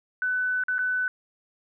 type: tone with dropouts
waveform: sine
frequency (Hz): 1500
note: F#6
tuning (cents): +23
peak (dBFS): -23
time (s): 0.22-1.08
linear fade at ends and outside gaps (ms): 1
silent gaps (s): 0.637-0.683 / 0.783-0.79
effects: none